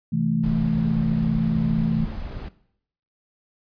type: chord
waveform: sine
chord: A minor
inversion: first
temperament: equal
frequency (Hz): 130.81 / 164.81 / 220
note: C3 / E3 / A3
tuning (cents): 0 / 0 / 0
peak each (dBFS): -28 / -23 / -24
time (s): 0.12-2.05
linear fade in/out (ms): 10
type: noise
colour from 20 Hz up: brown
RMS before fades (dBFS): -32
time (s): 0.43-2.49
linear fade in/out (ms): 10
effects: noise-tail reverb RT60 0.7 s tail -18 dB re dry + resampled to 11025 Hz